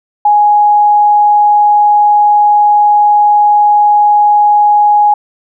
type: tone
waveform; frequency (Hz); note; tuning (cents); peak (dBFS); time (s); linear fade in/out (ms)
sine; 832; G#5; +3; -4; 0.25-5.14; 5
effects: none